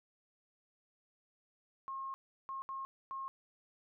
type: tone bursts at uneven times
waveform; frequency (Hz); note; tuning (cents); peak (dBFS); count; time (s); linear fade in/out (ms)
sine; 1076; C6; +48; -39; 4; 1.88-2.14 / 2.49-2.62 / 2.69-2.85 / 3.11-3.28; 0
effects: none